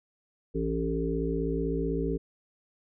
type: harmonic tone with a mistuned harmonic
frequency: 55.8 Hz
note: A1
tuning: 25 cents sharp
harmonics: 1 / 3 / 5 / 7 / 8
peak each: -33 / -33 / -33 / -33 / -33 dBFS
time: 0.54-2.18 s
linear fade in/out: 20 ms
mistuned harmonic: 1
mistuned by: +37 cents
effects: none